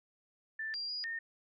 sine tone with pitch steps, 1769 / 4760 / 4886 / 1830 Hz, A6 / D8 / D#8 / A#6, +9 / +22 / -32 / -32 cents, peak -36 dBFS, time 0.59-1.19 s, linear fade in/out 5 ms, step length 150 ms, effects none

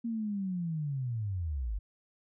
sine linear sweep, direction down, 235.5 to 46.06 Hz, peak -31 dBFS, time 0.04-1.79 s, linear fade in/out 10 ms, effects none

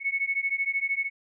sine beating tone pair, 2200 / 2213 Hz, C#7 / C#7, -14 / -3 cents, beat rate 13 Hz, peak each -28 dBFS, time 0-1.1 s, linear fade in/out 50 ms, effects none

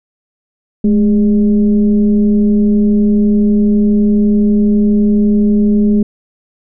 sine tone with frequency modulation, 211 Hz, G#3, 28 cents sharp, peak -7 dBFS, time 0.84-6.03 s, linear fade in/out 5 ms, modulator 195 Hz, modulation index 0.54, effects none

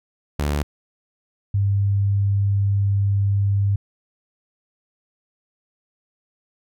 sawtooth / sine tone pair in turn, 73 / 99.82 Hz, D2 / G2, -10 / +32 cents, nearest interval perfect fourth, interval 542 cents, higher second, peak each -16 dBFS, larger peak neither, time 0.39-0.63 / 1.54-3.76 s, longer second, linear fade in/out 5 ms, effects none

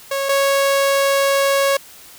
sawtooth tone pair in turn, 550 / 552.5 Hz, C#5 / C#5, -14 / -6 cents, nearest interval unison, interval 8 cents, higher second, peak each -15 / -10 dBFS, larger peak second, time 0.11-0.29 / 0.29-1.77 s, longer second, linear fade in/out 5 ms, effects white hiss -42 dBFS RMS until 2.18 s

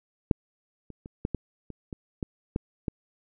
clicks, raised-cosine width 3 ms, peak -7 / -29 / -28 / -14 / -15 / -26 / -23 / -17 / -13 / -15 dBFS, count 10, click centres 0.312 / 0.903 / 1.059 / 1.251 / 1.347 / 1.703 / 1.928 / 2.228 / 2.561 / 2.882 s, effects none

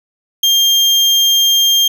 35% pulse tone, 3200 Hz, G7, 35 cents sharp, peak -7 dBFS, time 0.43-1.88 s, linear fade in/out 5 ms, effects none

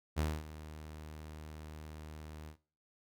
sawtooth tone with ADSR envelope, 77.1 Hz, D#2, 15 cents flat, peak -26 dBFS, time 0.16-2.57 s, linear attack 28 ms, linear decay 240 ms, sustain -16 dB, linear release 90 ms, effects noise-tail reverb RT60 0.4 s tail -19 dB re dry

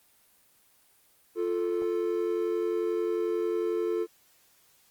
triangle tone pair together, 349.2 / 440.4 Hz, F4 / A4, 0 / +2 cents, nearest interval major third, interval 402 cents, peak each -27 dBFS, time 1.35-4.07 s, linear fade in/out 50 ms, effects white hiss -63 dBFS RMS until 4.9 s + Opus 24 kbps

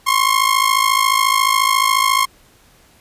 sawtooth ring-modulated tone, 1071 Hz, C6, 40 cents sharp, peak -6 dBFS, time 0.06-2.26 s, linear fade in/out 20 ms, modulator 27.1 Hz, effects pink hiss -51 dBFS RMS until 3 s + resampled to 32000 Hz

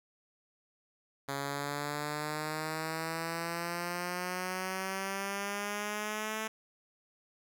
5% pulse exponential sweep, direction up, 138.6 to 220 Hz, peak -23 dBFS, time 1.28-6.48 s, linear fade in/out 10 ms, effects none

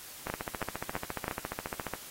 two click trains, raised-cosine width 0.5 ms, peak -19 / -17 dBFS, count 25 / 4, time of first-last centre 0.27-1.937 / 0.3-1.28 s, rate 14.4 / 3.06 Hz, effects white hiss -47 dBFS RMS until 2.1 s + AAC 48 kbps

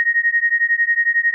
sine beating tone pair, 1864.7 / 1875.7 Hz, A#6 / A#6, 0 / +10 cents, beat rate 11 Hz, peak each -17 dBFS, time 0-1.34 s, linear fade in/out 0 ms, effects none

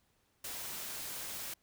white noise, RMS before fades -42 dBFS, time 0.44-1.54 s, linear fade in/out 5 ms, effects pink hiss -74 dBFS RMS until 1.62 s

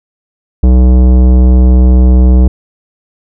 sine tone with tanh clipping, 62.7 Hz, B1, 27 cents sharp, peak -4 dBFS, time 0.63-2.48 s, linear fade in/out 5 ms, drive 16 dB, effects none

